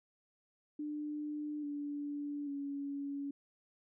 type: tone with pitch steps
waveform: sine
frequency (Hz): 298.3 / 289.8 / 281.6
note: D4 / D4 / C#4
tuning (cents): +27 / -23 / +27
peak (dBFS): -37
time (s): 0.79-3.31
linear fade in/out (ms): 5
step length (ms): 840
effects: none